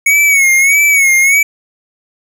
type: tone with vibrato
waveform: square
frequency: 2217 Hz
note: C#7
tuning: in tune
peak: -7 dBFS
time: 0.06-1.43 s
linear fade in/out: 5 ms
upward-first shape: sine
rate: 1.6 Hz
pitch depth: 78 cents each way
effects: 7-bit